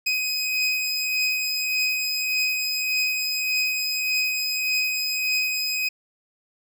25% pulse beating tone pair, 2512 / 2513.7 Hz, D#7 / D#7, +16 / +17 cents, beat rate 1.7 Hz, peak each -26 / -19 dBFS, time 0.06-5.89 s, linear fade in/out 10 ms, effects none

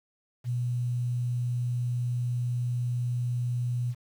sine tone with quantisation, 122 Hz, B2, 21 cents flat, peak -26 dBFS, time 0.44-3.95 s, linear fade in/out 50 ms, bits 9, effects none

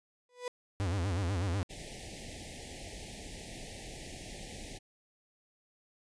35% pulse tone with exponential growth, 493.9 Hz, B4, in tune, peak -31 dBFS, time 0.29-0.48 s, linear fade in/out 2 ms, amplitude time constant 41 ms
45% pulse tone with vibrato, 92.5 Hz, F#2, in tune, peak -30 dBFS, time 0.8-1.63 s, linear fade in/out 0 ms, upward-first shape sine, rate 8.1 Hz, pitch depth 180 cents each way
pink band-stop noise, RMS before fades -45 dBFS, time 1.69-4.79 s, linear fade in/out 20 ms, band 840 to 1800 Hz, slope 96 dB/octave
effects resampled to 22050 Hz

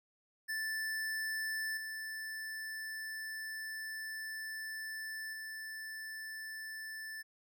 square tone with level steps, 1760 Hz, A6, in tune, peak -36 / -41 / -43 dBFS, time 0.48-7.23 s, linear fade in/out 20 ms, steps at 1.77 / 5.33 s, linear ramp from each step 2 ms, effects none

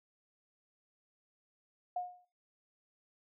sine tone with exponential decay, 719 Hz, F#5, 50 cents flat, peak -31 dBFS, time 1.96-2.25 s, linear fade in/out 5 ms, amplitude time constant 63 ms, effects noise-tail reverb RT60 0.3 s tail -18 dB re dry

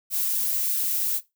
violet noise, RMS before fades -25 dBFS, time 0.1-1.21 s, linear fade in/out 50 ms, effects noise-tail reverb RT60 0.2 s tail -18 dB re dry

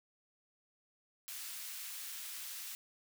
white high-pass noise, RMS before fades -45 dBFS, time 1.28-2.75 s, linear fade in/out 0 ms, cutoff 1600 Hz, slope 12 dB/octave, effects none

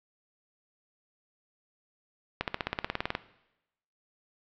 accelerating click train, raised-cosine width 0.3 ms, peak -12 dBFS, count 14, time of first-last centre 2.41-3.151 s, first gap 68 ms, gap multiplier 0.97, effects noise-tail reverb RT60 0.9 s tail -17 dB re dry + low-pass 4000 Hz 12 dB/octave

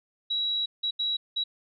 sine tone bursts at uneven times, 3884 Hz, B7, 30 cents flat, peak -25 dBFS, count 4, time 0.3-0.66 / 0.83-0.91 / 0.99-1.17 / 1.36-1.44 s, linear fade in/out 10 ms, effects none

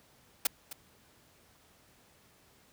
white noise with echo, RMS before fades -26 dBFS, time 0.45-0.47 s, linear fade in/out 5 ms, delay 260 ms, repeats 1, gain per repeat -15 dB, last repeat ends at 0.73 s, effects pink hiss -63 dBFS RMS until 2.72 s + high-pass 60 Hz 12 dB/octave

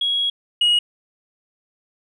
sine tone pair in turn, 3318 / 2892 Hz, G#7 / F#7, -2 / -40 cents, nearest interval major second, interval 238 cents, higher first, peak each -17 / -11 dBFS, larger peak second, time 0.01-0.3 / 0.61-0.79 s, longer first, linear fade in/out 5 ms, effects tanh soft clip ceiling -12 dBFS

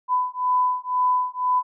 sine beating tone pair, 1000 / 1002 Hz, B5 / B5, +21 / +25 cents, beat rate 2 Hz, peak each -22 dBFS, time 0.08-1.63 s, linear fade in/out 50 ms, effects none

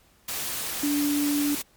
sine tone in noise, 290 Hz, D4, 22 cents flat, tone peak -22 dBFS, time 0.83-1.55 s, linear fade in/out 5 ms, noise white, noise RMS -31 dBFS, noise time 0.28-1.62 s, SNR +6 dB, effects pink hiss -60 dBFS RMS until 1.76 s + MP3 96 kbps

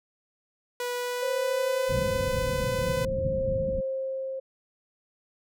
sawtooth tone with pitch glide, 490.1 to 503 Hz, B4 to B4, -13 to +32 cents, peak -25 dBFS, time 0.8-3.05 s, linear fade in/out 2 ms, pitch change +45 cents, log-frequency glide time 0.93-1.89 s
sine tone with tremolo, 531 Hz, C5, 25 cents sharp, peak -25 dBFS, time 1.22-4.4 s, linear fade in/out 10 ms, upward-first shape triangle, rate 0.55 Hz, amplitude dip 50%
white low-pass noise, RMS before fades -32 dBFS, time 1.88-3.81 s, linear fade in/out 10 ms, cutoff 190 Hz, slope 24 dB/octave
effects none

